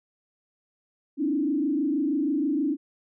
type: tone with frequency modulation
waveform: sine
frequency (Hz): 293.7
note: D4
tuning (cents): 0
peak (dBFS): -22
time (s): 1.17-2.77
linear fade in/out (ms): 50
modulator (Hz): 26.3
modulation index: 1.2
effects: none